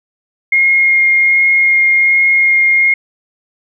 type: tone with vibrato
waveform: sine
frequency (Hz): 2139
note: C7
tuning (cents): +38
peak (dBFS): -7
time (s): 0.52-2.94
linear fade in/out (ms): 5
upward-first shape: sine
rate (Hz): 1.3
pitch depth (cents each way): 8
effects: none